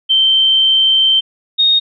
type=tone pair in turn; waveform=sine; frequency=3117 / 3716 Hz; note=G7 / A#7; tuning=-11 / -6 cents; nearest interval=minor third; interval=305 cents; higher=second; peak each=-8 dBFS; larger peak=neither; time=0.09-1.21 / 1.58-1.8 s; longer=first; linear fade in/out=20 ms; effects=none